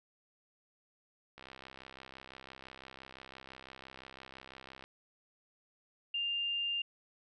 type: click train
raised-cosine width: 0.3 ms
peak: -33 dBFS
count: 229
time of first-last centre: 1.38-4.84 s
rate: 65.9 Hz
type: tone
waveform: sine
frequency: 2800 Hz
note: F7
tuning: 4 cents sharp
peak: -32 dBFS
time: 6.14-6.82 s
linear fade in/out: 5 ms
effects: none